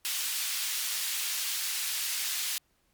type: high-pass noise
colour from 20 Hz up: pink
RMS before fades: -32 dBFS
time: 0.05-2.58 s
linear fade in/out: 0 ms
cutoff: 2800 Hz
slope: 12 dB/octave
effects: pink hiss -71 dBFS RMS until 2.93 s + MP3 96 kbps